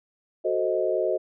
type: chord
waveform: sine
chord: F# diminished seventh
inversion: none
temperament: equal with one note detuned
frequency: 370 / 440 / 523.3 / 626.9 Hz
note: F#4 / A4 / C5 / Eb5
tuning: 0 / 0 / 0 / +13 cents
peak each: -27 / -29 / -28 / -26 dBFS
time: 0.44-1.18 s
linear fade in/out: 20 ms
effects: none